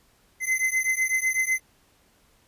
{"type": "beating tone pair", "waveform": "square", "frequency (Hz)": [2050, 2058], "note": ["C7", "C7"], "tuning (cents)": [-36, -29], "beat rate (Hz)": 8, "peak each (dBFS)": -26, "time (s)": [0.4, 1.6], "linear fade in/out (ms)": 50, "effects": ["pink hiss -62 dBFS RMS until 2.47 s", "resampled to 32000 Hz"]}